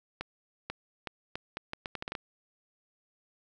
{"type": "accelerating click train", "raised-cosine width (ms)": 0.3, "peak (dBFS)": -19, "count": 12, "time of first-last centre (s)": [0.21, 2.152], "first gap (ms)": 490, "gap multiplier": 0.76, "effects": []}